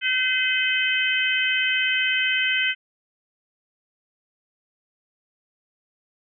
harmonic tone, 512 Hz, C5, 38 cents flat, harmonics 3 / 4 / 5 / 6, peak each -25 / -25 / -25 / -25 dBFS, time 0.01-2.75 s, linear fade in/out 50 ms, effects none

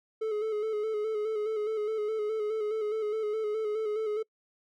triangle tone with vibrato, 430.2 Hz, A4, 39 cents flat, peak -26 dBFS, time 0.21-4.23 s, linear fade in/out 10 ms, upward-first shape square, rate 4.8 Hz, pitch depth 38 cents each way, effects noise-tail reverb RT60 0.1 s tail -26 dB re dry

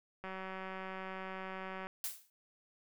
click train, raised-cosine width 0.5 ms, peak -29 dBFS, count 309, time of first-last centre 0.24-1.87 s, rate 189 Hz
blue noise with exponential decay, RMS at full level -35 dBFS, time 2.04-2.3 s, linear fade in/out 1 ms, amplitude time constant 55 ms
effects none

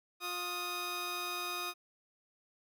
15% pulse tone pair together, 354.8 / 1244.5 Hz, F4 / D#6, +27 / 0 cents, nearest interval octave + minor seventh, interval 2173 cents, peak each -36 / -31 dBFS, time 0.2-1.74 s, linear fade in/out 50 ms, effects none

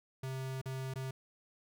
square tone with dropouts, 131.9 Hz, C3, 14 cents sharp, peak -38 dBFS, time 0.23-1.11 s, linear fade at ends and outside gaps 5 ms, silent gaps 0.615-0.657 / 0.939-0.957 s, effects none

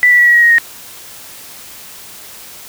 sine tone with pitch steps, 1975.5 / 1956.2 / 1937.1 / 1918.2 / 1899.4 / 1880.8 / 1862.5 Hz, B6 / B6 / B6 / A#6 / A#6 / A#6 / A#6, 0 / -17 / -34 / +49 / +32 / +15 / -2 cents, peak -5 dBFS, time 0.03-0.583 s, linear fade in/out 0 ms, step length 79 ms, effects white hiss -34 dBFS RMS until 2.68 s

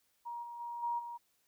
sine tone with level steps, 947 Hz, A#5, 27 cents sharp, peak -39 / -43 / -39 / -32 / -41 dBFS, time 0.25-1.18 s, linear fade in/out 20 ms, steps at 0.42 / 0.59 / 0.82 / 0.98 s, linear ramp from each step 20 ms, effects white hiss -75 dBFS RMS until 1.47 s

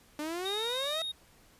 sawtooth exponential sweep, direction up, 293.7 to 659.3 Hz, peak -30 dBFS, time 0.19-1.02 s, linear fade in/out 2 ms
triangle tone, 3729 Hz, A#7, in tune, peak -32 dBFS, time 0.45-1.12 s, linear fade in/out 10 ms
effects pink hiss -61 dBFS RMS until 1.59 s + resampled to 32000 Hz

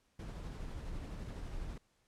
brown noise with tremolo, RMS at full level -42 dBFS, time 0.19-1.78 s, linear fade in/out 5 ms, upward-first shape sine, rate 12 Hz, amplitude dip 25%, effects pink hiss -75 dBFS RMS until 2.07 s + low-pass 10000 Hz 12 dB/octave

